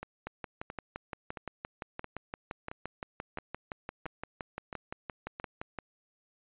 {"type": "two click trains", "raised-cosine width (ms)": 0.5, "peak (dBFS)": [-24, -22], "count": [9, 33], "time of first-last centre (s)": [[0.03, 5.399], [0.27, 5.787]], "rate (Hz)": [1.49, 5.8], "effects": ["resampled to 8000 Hz"]}